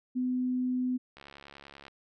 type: tone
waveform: sine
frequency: 252.4 Hz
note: B3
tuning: 38 cents sharp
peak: -27 dBFS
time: 0.15-0.98 s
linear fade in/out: 20 ms
type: click train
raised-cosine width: 0.3 ms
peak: -32 dBFS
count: 51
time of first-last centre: 1.17-1.881 s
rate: 70.3 Hz
effects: none